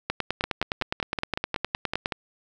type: two click trains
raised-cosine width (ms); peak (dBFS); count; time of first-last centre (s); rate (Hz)
0.3; -11 / -9; 10 / 20; 0.44-2.122 / 0.1-2.059; 5.35 / 9.7
effects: none